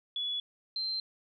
sine tone pair in turn, 3407 / 4130 Hz, G#7 / C8, +44 / -23 cents, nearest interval minor third, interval 333 cents, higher second, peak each -31 / -31 dBFS, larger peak neither, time 0.16-0.4 / 0.76-1 s, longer neither, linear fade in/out 2 ms, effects none

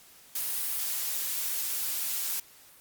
blue noise, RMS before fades -31 dBFS, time 0.35-2.4 s, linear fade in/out 5 ms, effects white hiss -55 dBFS RMS until 2.8 s + Opus 48 kbps

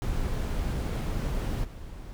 brown noise with level steps, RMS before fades -29 / -41 dBFS, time 0.02-2.13 s, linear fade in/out 0 ms, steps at 1.63 s, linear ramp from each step 20 ms, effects none

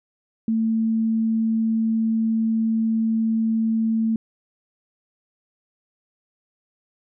sine tone, 223.6 Hz, A3, 28 cents sharp, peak -18 dBFS, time 0.48-4.16 s, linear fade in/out 2 ms, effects none

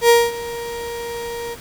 35% pulse tone with ADSR envelope, 470 Hz, A#4, 14 cents sharp, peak -6 dBFS, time 0.01-1.56 s, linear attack 82 ms, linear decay 220 ms, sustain -18 dB, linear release 32 ms, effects pink hiss -39 dBFS RMS until 1.6 s

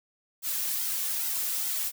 blue noise with flanger, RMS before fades -30 dBFS, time 0.42-1.92 s, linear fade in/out 50 ms, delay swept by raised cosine 1.7 to 3.1 ms, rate 2.4 Hz, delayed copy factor -0.7, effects none

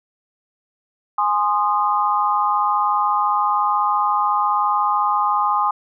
sine chord, Ab major, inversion none, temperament equal with one note detuned, 830.6 / 1046.5 / 1232.3 Hz, Ab5 / C6 / Eb6, 0 / 0 / -17 cents, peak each -20 dBFS, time 1.18-5.71 s, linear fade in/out 5 ms, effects none

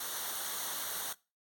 white noise with comb filter, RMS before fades -38 dBFS, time 0-1.13 s, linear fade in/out 5 ms, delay 0.4 ms, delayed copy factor -0.7, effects noise-tail reverb RT60 0.3 s tail -22 dB re dry + AAC 64 kbps

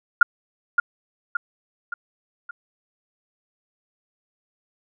sine tone with echo, 1410 Hz, F6, 16 cents sharp, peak -7 dBFS, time 0.21-0.23 s, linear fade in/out 5 ms, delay 570 ms, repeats 4, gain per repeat -6 dB, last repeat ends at 2.51 s, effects none

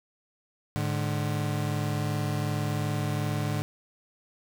35% pulse tone pair together, 106.7 / 149.4 Hz, G#2 / D3, +47 / +30 cents, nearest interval tritone, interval 583 cents, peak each -28 dBFS, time 0.76-3.62 s, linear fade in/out 0 ms, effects none

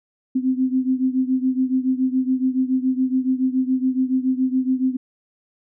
sine beating tone pair, 256.7 / 263.8 Hz, C4 / C4, -33 / +14 cents, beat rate 7.1 Hz, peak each -19 / -22 dBFS, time 0.35-4.97 s, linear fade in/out 10 ms, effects none

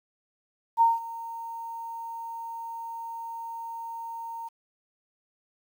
sine tone with ADSR envelope, 920 Hz, A#5, 23 cents flat, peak -15 dBFS, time 0.77-4.49 s, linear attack 42 ms, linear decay 180 ms, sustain -19 dB, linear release 16 ms, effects 9-bit

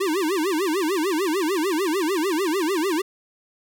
square tone with vibrato, 349.2 Hz, F4, in tune, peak -21 dBFS, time 0-3.02 s, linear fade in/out 10 ms, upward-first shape sine, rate 6.7 Hz, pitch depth 250 cents each way, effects none

